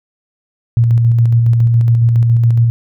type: tone with tremolo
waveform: sine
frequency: 116.8 Hz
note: A#2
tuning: 4 cents sharp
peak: -6 dBFS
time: 0.77-2.7 s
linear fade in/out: 0 ms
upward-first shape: square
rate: 7.2 Hz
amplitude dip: 25%
effects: none